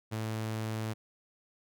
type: tone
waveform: sawtooth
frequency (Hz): 110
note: A2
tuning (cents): 0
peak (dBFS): -29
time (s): 0.11-0.94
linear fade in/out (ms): 20
effects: none